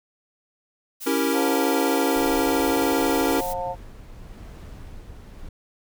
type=noise; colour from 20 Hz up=blue; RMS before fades=-35 dBFS; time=1-3.54 s; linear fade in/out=20 ms
type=chord; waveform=square; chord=C# diminished seventh; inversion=none; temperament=equal; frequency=277.2 / 329.6 / 392 / 466.2 Hz; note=C#4 / E4 / G4 / Bb4; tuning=0 / 0 / 0 / 0 cents; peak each=-25 / -27 / -29 / -27 dBFS; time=1.06-3.41 s; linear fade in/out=10 ms
type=harmonic tone; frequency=178.5 Hz; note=F3; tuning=38 cents sharp; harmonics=3 / 4 / 5; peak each=-30 / -30 / -30 dBFS; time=1.32-3.76 s; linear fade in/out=50 ms
type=noise with tremolo; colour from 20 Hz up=brown; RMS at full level=-38 dBFS; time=2.16-5.49 s; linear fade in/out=5 ms; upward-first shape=sine; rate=0.92 Hz; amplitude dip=30%
effects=none